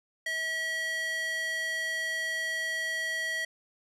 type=tone with high-pass filter; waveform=square; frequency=644 Hz; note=E5; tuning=41 cents flat; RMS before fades=-32 dBFS; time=0.26-3.45 s; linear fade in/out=5 ms; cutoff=1600 Hz; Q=4.3; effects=low-pass 11000 Hz 12 dB/octave